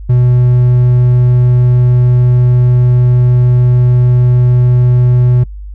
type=tone; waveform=triangle; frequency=123.47 Hz; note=B2; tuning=in tune; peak=-3 dBFS; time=0.09-5.44 s; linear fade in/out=10 ms; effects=noise-tail reverb RT60 0.1 s tail -24 dB re dry + added 50 Hz sine -23 dBFS peak until 5.74 s